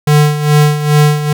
square tone with tremolo, 149.1 Hz, D3, 27 cents sharp, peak -5 dBFS, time 0.07-1.33 s, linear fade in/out 5 ms, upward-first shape sine, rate 2.4 Hz, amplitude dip 70%, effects none

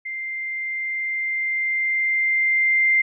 sine tone with level ramp, 2093 Hz, C7, in tune, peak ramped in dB -27 to -14 dBFS, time 0.05-3.02 s, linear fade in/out 10 ms, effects none

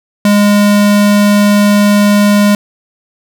square tone, 205.4 Hz, G#3, 19 cents flat, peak -6 dBFS, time 0.25-2.55 s, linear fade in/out 2 ms, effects none

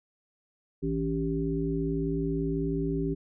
harmonic tone with a mistuned harmonic, 56 Hz, A1, 31 cents sharp, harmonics 1 / 3 / 5 / 7, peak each -35 / -31 / -31 / -32 dBFS, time 0.82-3.15 s, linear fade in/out 20 ms, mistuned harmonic 3, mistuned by -66 cents, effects none

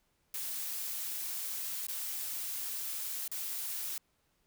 blue noise with dropouts, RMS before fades -38 dBFS, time 0.34-3.98 s, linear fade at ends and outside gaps 2 ms, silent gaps 1.869-1.883 / 3.279-3.315 s, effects pink hiss -75 dBFS RMS until 4.46 s

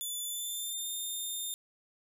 10% pulse tone with pitch glide, 3488 to 3630 Hz, A7 to A#7, -16 to -47 cents, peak -28 dBFS, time 0.01-1.54 s, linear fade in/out 0 ms, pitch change +69 cents, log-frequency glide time 0.24-0.89 s, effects none

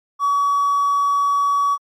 triangle tone with hard clipping, 1134 Hz, C#6, 39 cents sharp, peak -15 dBFS, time 0.19-1.78 s, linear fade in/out 50 ms, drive 4 dB, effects MP3 96 kbps

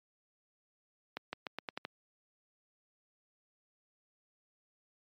accelerating click train, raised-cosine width 0.3 ms, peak -21 dBFS, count 7, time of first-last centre 1.17-1.85 s, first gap 160 ms, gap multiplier 0.86, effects high-pass 200 Hz 12 dB/octave + MP3 64 kbps

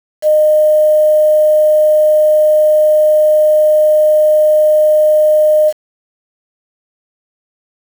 sine tone with quantisation, 612 Hz, D#5, 29 cents flat, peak -6 dBFS, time 0.22-5.73 s, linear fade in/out 50 ms, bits 5, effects none

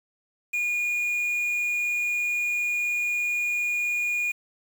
triangle tone with quantisation, 2439 Hz, D#7, 35 cents flat, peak -22 dBFS, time 0.53-4.32 s, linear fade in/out 10 ms, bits 7, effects none

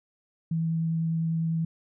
sine tone with vibrato, 163.4 Hz, E3, 15 cents flat, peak -24 dBFS, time 0.51-1.65 s, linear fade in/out 5 ms, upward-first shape sine, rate 10 Hz, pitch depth 8 cents each way, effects none

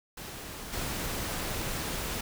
pink noise with level steps, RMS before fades -41 / -34 dBFS, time 0.17-2.21 s, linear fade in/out 5 ms, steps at 0.72 s, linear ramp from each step 20 ms, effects none

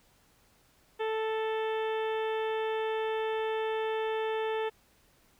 harmonic tone, 440 Hz, A4, in tune, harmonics 1 / 2 / 3 / 4 / 5 / 6 / 7 / 8, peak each -30 / -36 / -44 / -42 / -48 / -46 / -49 / -50 dBFS, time 0.99-4.7 s, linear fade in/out 20 ms, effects pink hiss -65 dBFS RMS until 5.39 s

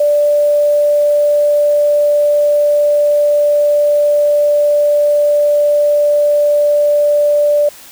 sine tone, 587 Hz, D5, 1 cent flat, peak -8 dBFS, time 0-7.69 s, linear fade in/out 5 ms, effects white hiss -37 dBFS RMS until 7.91 s

